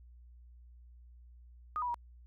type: tone with pitch steps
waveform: sine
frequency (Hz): 1236 / 983 / 955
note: D#6 / B5 / A#5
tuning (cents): -12 / -8 / +42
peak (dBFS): -32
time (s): 1.76-1.943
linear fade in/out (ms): 0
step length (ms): 61
effects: added 60 Hz sine -53 dBFS peak until 2.26 s